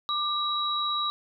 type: tone pair together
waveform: sine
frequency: 1189 / 3874 Hz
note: D6 / B7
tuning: +21 / -34 cents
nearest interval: octave + minor sixth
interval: 2045 cents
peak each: -28 dBFS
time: 0.09-1.1 s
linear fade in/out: 0 ms
effects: none